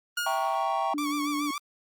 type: tone with exponential decay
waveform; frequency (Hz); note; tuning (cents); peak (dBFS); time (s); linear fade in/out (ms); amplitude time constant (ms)
sawtooth; 1429; F6; +39; -22; 0.17-0.86; 5; 150
type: chord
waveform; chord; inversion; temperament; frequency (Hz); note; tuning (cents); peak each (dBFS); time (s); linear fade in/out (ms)
triangle; E diminished seventh; none; equal; 659.3 / 784 / 932.3 / 1108.7; E5 / G5 / Bb5 / Db6; 0 / 0 / 0 / 0; -30 / -27 / -30 / -29; 0.26-0.94; 5
type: tone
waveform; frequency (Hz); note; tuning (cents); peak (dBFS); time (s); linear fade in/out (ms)
sine; 293.7; D4; 0; -28; 0.94-1.51; 5
type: tone with vibrato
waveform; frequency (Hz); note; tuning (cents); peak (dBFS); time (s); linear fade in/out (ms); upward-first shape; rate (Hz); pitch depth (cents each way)
sawtooth; 1137; C#6; +44; -27; 0.98-1.58; 2; sine; 7.1; 70
effects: Opus 32 kbps